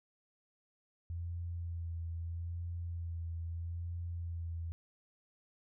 sine tone with vibrato, 84.7 Hz, E2, 48 cents sharp, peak -37 dBFS, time 1.1-4.72 s, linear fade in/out 0 ms, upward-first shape sine, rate 0.78 Hz, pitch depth 26 cents each way, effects none

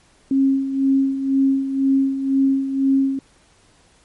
sine tone with tremolo, 270.5 Hz, C#4, 42 cents flat, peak -12 dBFS, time 0.31-3.19 s, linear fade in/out 2 ms, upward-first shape sine, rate 2 Hz, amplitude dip 65%, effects pink hiss -55 dBFS RMS until 4.04 s + MP3 48 kbps

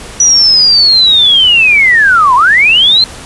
sine linear two-way sweep, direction down then up, 5900 to 950 to 4205 Hz, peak -3 dBFS, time 0.2-3.04 s, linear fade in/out 2 ms, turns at 2.35 s, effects pink hiss -28 dBFS RMS until 3.25 s + resampled to 24000 Hz

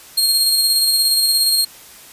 sawtooth tone with tremolo, 4238 Hz, C8, 21 cents sharp, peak -9 dBFS, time 0.17-1.65 s, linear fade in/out 10 ms, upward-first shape square, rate 17 Hz, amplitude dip 25%, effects white hiss -41 dBFS RMS until 2.12 s + resampled to 32000 Hz

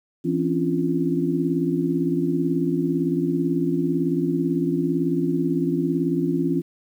sine tone cluster, 166.2 / 265.5 / 283.5 / 344.6 Hz, E3 / C4 / C#4 / F4, +15 / +25 / +39 / -23 cents, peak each -25 dBFS, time 0.24-6.62 s, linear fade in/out 20 ms, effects 9-bit

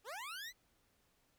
20% pulse linear sweep, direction up, 371.1 to 2067 Hz, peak -39 dBFS, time 0.04-0.53 s, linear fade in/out 50 ms, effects pink hiss -75 dBFS RMS until 1.38 s

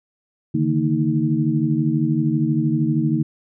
sine tone cluster, 143.5 / 156.2 / 229.5 / 314.8 Hz, D3 / D#3 / A#3 / D#4, -40 / +7 / -27 / +20 cents, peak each -22 dBFS, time 0.54-3.23 s, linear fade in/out 10 ms, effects none

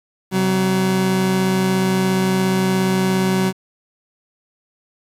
30% pulse tone pair together, 131.2 / 188.18 Hz, C3 / F#3, +5 / +30 cents, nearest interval tritone, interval 625 cents, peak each -22 / -13 dBFS, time 0.31-3.53 s, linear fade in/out 50 ms, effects resampled to 32000 Hz + 7-bit

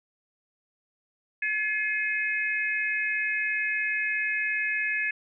sine tone cluster, 1711 / 2137 / 2534 Hz, A6 / C7 / D#7, -49 / +36 / +31 cents, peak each -28 / -31 / -30 dBFS, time 1.42-5.11 s, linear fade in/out 5 ms, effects none

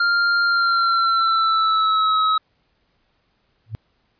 square tone with pitch glide, 1396.9 to 1281 Hz, F6 to E6, 0 to -50 cents, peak -16 dBFS, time 0-2.38 s, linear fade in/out 5 ms, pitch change -150 cents, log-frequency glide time 0.44-2.19 s
sine tone with exponential growth, 110 Hz, A2, in tune, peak -21 dBFS, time 3.66-3.75 s, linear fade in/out 0 ms, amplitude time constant 19 ms
effects pink hiss -66 dBFS RMS until 4.19 s + resampled to 11025 Hz

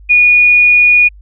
sine tone, 2451 Hz, D#7, 27 cents flat, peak -4 dBFS, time 0.09-1.09 s, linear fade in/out 20 ms, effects added 50 Hz sine -34 dBFS peak until 1.21 s

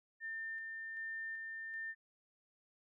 sine tone with tremolo, 1800 Hz, A6, 39 cents sharp, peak -40 dBFS, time 0.2-1.95 s, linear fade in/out 50 ms, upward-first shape square, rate 1.3 Hz, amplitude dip 25%, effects none

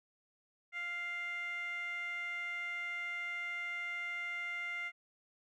15% pulse tone with band-pass filter, 698.5 Hz, F5, in tune, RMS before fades -40 dBFS, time 0.72-4.92 s, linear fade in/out 50 ms, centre 1900 Hz, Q 9.2, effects none

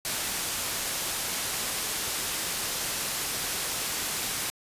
white low-pass noise, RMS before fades -31 dBFS, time 0.05-4.5 s, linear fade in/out 0 ms, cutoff 12000 Hz, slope 12 dB/octave, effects resampled to 32000 Hz

